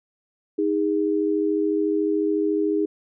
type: tone pair together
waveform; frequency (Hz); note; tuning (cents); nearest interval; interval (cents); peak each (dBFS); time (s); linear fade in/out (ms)
sine; 314.1 / 408; D#4 / G#4; +16 / -31; perfect fourth; 453; -22; 0.58-2.86; 10
effects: none